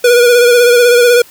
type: tone with vibrato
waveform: square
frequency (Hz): 483.1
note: B4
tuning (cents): -38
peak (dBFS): -5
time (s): 0.04-1.22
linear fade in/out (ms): 5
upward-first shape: sine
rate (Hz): 16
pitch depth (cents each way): 37
effects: white hiss -40 dBFS RMS until 1.3 s